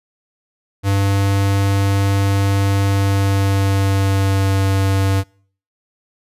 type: tone with pitch glide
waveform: square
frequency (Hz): 98.8 to 97.1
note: G2 to G2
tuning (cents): +14 to -16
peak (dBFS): -14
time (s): 0.83-5.24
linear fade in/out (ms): 50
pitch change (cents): -30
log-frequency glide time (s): 2.85-4.62
effects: noise-tail reverb RT60 0.5 s tail -25 dB re dry + resampled to 32000 Hz